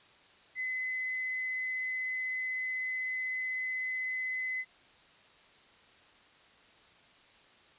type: tone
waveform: sine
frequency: 2029 Hz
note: B6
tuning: 46 cents sharp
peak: -32 dBFS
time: 0.55-4.65 s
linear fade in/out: 50 ms
effects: white hiss -60 dBFS RMS until 7.78 s + resampled to 8000 Hz